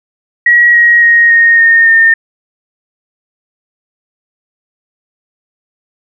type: tone with pitch steps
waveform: sine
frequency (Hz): 1911 / 1892.3 / 1873.8 / 1855.5 / 1837.4 / 1819.4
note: A#6 / A#6 / A#6 / A#6 / A#6 / A#6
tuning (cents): +43 / +25 / +8 / -9 / -25 / -43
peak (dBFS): -3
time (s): 0.46-2.14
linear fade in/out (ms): 5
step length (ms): 280
effects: none